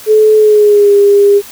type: tone with pitch glide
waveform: sine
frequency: 431.1 to 404.6 Hz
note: A4 to G#4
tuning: -35 to -45 cents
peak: -3 dBFS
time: 0.06-1.42 s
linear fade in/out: 50 ms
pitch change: -110 cents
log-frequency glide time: 0.36-0.93 s
effects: white hiss -32 dBFS RMS until 1.51 s